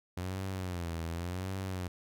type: tone with vibrato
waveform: sawtooth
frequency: 88.9 Hz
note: F2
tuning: 31 cents sharp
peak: -31 dBFS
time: 0.17-1.88 s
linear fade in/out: 5 ms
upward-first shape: sine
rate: 0.89 Hz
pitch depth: 130 cents each way
effects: none